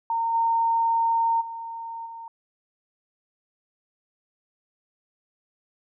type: tone with level steps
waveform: sine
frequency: 917 Hz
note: A#5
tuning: 29 cents flat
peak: -22 / -19 / -32 / -36 dBFS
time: 0.1-2.28 s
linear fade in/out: 2 ms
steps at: 0.33 / 1.4 / 2.05 s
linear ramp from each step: 20 ms
effects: none